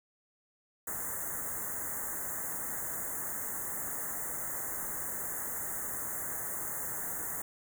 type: band-stop noise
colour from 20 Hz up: white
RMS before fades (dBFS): -37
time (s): 0.87-7.42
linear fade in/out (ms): 5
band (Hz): 2000 to 6500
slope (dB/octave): 96
effects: none